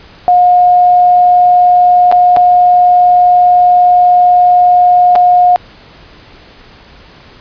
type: tone with dropouts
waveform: sine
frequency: 717 Hz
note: F5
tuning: 45 cents sharp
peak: -3 dBFS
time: 0.28-5.56 s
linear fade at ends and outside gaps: 0 ms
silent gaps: 2.115-2.124 / 2.364-2.37 / 5.154-5.159 s
effects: pink hiss -38 dBFS RMS until 7.4 s + resampled to 11025 Hz